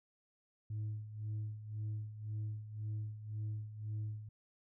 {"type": "tone with tremolo", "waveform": "sine", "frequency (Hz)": 107, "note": "A2", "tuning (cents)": -48, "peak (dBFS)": -34, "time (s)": [0.7, 4.29], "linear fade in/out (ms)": 5, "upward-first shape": "sine", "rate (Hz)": 1.9, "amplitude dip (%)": 75, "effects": ["tanh soft clip ceiling -35 dBFS"]}